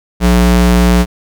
square ring-modulated tone, 120 Hz, B2, 49 cents flat, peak -4 dBFS, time 0.2-1.06 s, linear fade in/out 50 ms, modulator 61.4 Hz, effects none

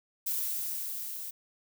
violet noise with level ramp, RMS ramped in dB -31 to -40 dBFS, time 0.26-1.31 s, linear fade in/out 10 ms, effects none

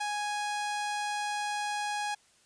sawtooth tone, 830 Hz, G#5, 1 cent flat, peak -27 dBFS, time 0-2.15 s, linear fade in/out 10 ms, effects white hiss -64 dBFS RMS until 2.45 s + resampled to 22050 Hz

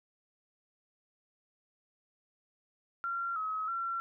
sine tone with pitch steps, 1375 / 1278 / 1360 Hz, F6 / D#6 / F6, -27 / +46 / -46 cents, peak -32 dBFS, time 3.04-4 s, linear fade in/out 0 ms, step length 320 ms, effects none

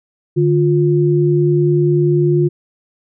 sine tone pair together, 148.29 / 352.7 Hz, D3 / F4, +17 / +17 cents, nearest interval octave + minor third, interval 1500 cents, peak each -13 dBFS, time 0.36-2.49 s, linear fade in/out 20 ms, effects none

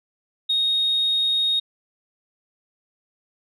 sine tone, 3729 Hz, A#7, in tune, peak -17 dBFS, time 0.49-1.6 s, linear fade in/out 10 ms, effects tanh soft clip ceiling -14 dBFS

